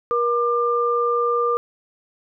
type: tone pair together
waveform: sine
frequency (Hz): 476.4 / 1195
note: A#4 / D6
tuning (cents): +38 / +30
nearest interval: octave + major third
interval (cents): 1592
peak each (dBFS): -20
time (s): 0.11-1.57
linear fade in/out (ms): 0
effects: none